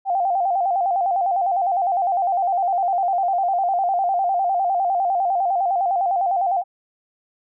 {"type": "tone with vibrato", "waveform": "sine", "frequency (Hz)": 741, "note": "F#5", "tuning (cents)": 2, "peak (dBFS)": -17, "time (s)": [0.05, 6.64], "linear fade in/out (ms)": 50, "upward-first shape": "square", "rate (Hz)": 9.9, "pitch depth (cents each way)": 90, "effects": []}